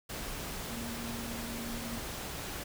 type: tone in noise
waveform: sine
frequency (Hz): 233.1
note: A#3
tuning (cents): 0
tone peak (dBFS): -40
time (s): 0.69-1.99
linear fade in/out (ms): 10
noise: pink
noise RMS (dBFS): -40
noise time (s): 0.09-2.64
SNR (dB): -3
effects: none